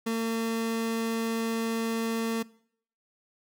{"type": "tone", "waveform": "30% pulse", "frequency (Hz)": 226.9, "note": "A#3", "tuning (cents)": -47, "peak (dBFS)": -24, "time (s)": [0.06, 2.43], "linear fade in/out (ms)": 10, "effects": ["noise-tail reverb RT60 0.6 s tail -21 dB re dry"]}